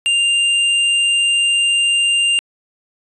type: tone with hard clipping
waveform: sine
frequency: 2794 Hz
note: F7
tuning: in tune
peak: -14 dBFS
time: 0.06-2.39 s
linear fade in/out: 0 ms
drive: 10 dB
effects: resampled to 24000 Hz